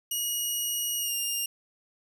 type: tone with pitch glide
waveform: 10% pulse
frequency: 2894 to 2812 Hz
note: F#7 to F7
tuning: -39 to +11 cents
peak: -20 dBFS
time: 0.11-1.46 s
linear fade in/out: 5 ms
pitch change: -50 cents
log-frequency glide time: 0.98-1.14 s
effects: none